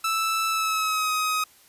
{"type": "tone with pitch glide", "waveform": "sawtooth", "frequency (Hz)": [1318.5, 1260.4], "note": ["E6", "D#6"], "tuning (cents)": [0, 22], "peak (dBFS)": -19, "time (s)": [0.04, 1.44], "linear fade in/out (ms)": 5, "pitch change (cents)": -78, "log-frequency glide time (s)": [0.49, 1.11], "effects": ["white hiss -55 dBFS RMS until 1.68 s", "resampled to 32000 Hz"]}